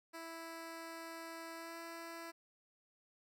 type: tone with pitch glide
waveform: 10% pulse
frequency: 329.6 to 333.2 Hz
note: E4 to E4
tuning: 0 to +19 cents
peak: -38 dBFS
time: 0.13-2.32 s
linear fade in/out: 20 ms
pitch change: +19 cents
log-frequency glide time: 1.55-1.77 s
effects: none